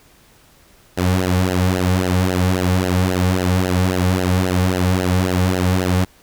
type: tone with flanger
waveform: sawtooth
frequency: 91.7 Hz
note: F#2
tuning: 15 cents flat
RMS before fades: -17 dBFS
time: 0.97-6.05 s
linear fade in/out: 10 ms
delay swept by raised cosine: 0.84 to 3.14 ms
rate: 3.7 Hz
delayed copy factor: -1
effects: pink hiss -51 dBFS RMS until 6.22 s